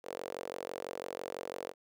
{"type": "tone with high-pass filter", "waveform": "sawtooth", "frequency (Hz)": 46.01, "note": "F#1", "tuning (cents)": -9, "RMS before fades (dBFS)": -42, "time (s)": [0.03, 1.74], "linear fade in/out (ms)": 50, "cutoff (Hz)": 490, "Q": 3.8, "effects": []}